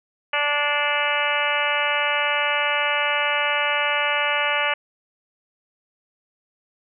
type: harmonic tone with a mistuned harmonic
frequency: 291.6 Hz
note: D4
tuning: 12 cents flat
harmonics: 2 / 3 / 4 / 5 / 6 / 7 / 8 / 9 / 10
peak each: -28 / -28 / -28 / -28 / -28 / -28 / -28 / -28 / -28 dBFS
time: 0.33-4.74 s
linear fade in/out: 5 ms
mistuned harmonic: 7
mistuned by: +34 cents
effects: none